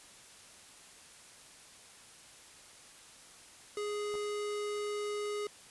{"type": "tone", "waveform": "square", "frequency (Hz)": 415.3, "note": "G#4", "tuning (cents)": 0, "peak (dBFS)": -35, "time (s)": [3.77, 5.47], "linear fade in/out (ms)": 2}
{"type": "clicks", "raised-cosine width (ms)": 1, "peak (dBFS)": -35, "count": 2, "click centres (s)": [4.141, 4.153]}
{"effects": ["white hiss -55 dBFS RMS until 5.7 s", "resampled to 24000 Hz"]}